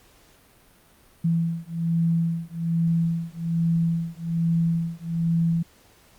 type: beating tone pair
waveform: sine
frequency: 166.1 / 167.3 Hz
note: E3 / E3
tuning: +13 / +26 cents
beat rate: 1.2 Hz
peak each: -24 dBFS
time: 1.24-5.63 s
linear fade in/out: 10 ms
effects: pink hiss -56 dBFS RMS until 6.18 s + Opus 48 kbps